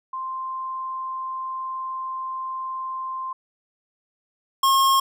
sine / square tone pair in turn, 1046.5 / 1078.4 Hz, C6 / C#6, 0 / -48 cents, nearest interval minor second, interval 52 cents, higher second, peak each -27 / -16 dBFS, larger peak second, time 0.13-3.33 / 4.63-5 s, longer first, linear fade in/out 5 ms, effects none

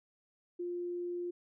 sine tone, 351.4 Hz, F4, 11 cents sharp, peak -35 dBFS, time 0.59-1.31 s, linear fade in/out 10 ms, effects none

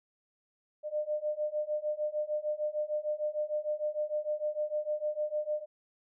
sine beating tone pair, 600 / 606.6 Hz, D5 / D#5, +37 / -44 cents, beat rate 6.6 Hz, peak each -34 / -33 dBFS, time 0.83-5.66 s, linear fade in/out 50 ms, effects none

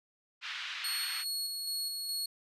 white band-pass noise, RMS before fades -40 dBFS, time 0.41-1.25 s, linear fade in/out 50 ms, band 1300 to 3700 Hz, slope 24 dB/octave
sawtooth tone with tremolo, 4338 Hz, C#8, 38 cents flat, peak -30 dBFS, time 0.84-2.26 s, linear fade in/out 5 ms, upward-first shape square, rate 2.4 Hz, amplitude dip 30%
effects resampled to 32000 Hz

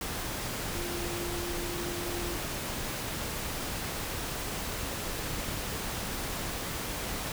sine tone in noise, 347.8 Hz, F4, 7 cents flat, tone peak -37 dBFS, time 0.75-2.36 s, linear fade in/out 2 ms, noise pink, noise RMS -35 dBFS, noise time 0.01-7.32 s, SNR -5 dB, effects none

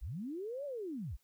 sine linear two-way sweep, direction up then down, 36.71 to 590 to 36.71 Hz, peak -38 dBFS, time 0.01-1.17 s, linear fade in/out 20 ms, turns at 0.65 s, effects white hiss -75 dBFS RMS until 1.23 s

